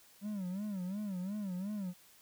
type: tone with vibrato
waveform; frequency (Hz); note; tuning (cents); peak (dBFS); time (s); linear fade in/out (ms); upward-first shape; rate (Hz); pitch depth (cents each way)
triangle; 194.9; G3; -10; -34; 0.21-1.94; 50; sine; 2.8; 150
effects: white hiss -62 dBFS RMS until 2.21 s